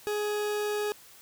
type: tone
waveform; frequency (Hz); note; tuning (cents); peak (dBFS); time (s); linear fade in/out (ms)
40% pulse; 417.9; G#4; +11; -27; 0.07-0.92; 0
effects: white hiss -53 dBFS RMS until 1.21 s